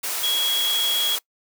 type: tone in noise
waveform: sine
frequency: 3322 Hz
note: G#7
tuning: in tune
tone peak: -20 dBFS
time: 0.23-1.16 s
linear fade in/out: 10 ms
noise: white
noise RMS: -27 dBFS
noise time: 0.03-1.19 s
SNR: +4 dB
effects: noise-tail reverb RT60 0.1 s tail -23 dB re dry + high-pass 400 Hz 12 dB/octave